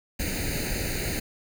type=noise with comb filter; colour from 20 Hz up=pink; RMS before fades=-29 dBFS; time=0.19-1.2 s; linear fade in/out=10 ms; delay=0.45 ms; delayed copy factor=+0.9; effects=none